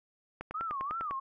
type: click train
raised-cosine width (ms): 0.5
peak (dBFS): -24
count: 8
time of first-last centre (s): 0.41-1.11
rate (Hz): 10
type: tone with vibrato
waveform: sine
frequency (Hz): 1204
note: D6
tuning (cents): +43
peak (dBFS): -33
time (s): 0.54-1.2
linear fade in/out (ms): 10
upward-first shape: sine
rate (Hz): 2.8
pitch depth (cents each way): 210
effects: none